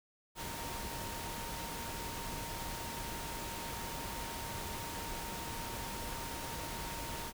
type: tone in noise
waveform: sine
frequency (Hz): 925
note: A#5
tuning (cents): -14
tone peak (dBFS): -46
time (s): 0.35-7.33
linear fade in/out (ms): 50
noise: pink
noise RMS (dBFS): -42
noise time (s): 0.35-7.33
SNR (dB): -7
effects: none